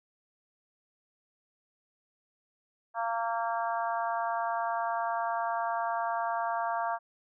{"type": "harmonic tone", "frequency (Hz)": 230, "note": "A#3", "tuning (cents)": -23, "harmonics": [3, 4, 5, 6, 7], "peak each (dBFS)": [-32, -33, -36, -40, -41], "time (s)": [2.94, 6.99], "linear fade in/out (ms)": 50, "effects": []}